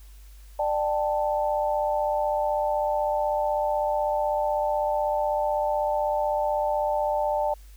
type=chord; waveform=sine; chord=D suspended fourth; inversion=none; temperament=equal with one note detuned; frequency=596.2 / 784 / 880 Hz; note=D5 / G5 / A5; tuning=+26 / 0 / 0 cents; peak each=-25 / -29 / -27 dBFS; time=0.59-7.54 s; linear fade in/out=5 ms; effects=added 50 Hz sine -44 dBFS peak until 7.76 s + white hiss -58 dBFS RMS until 7.76 s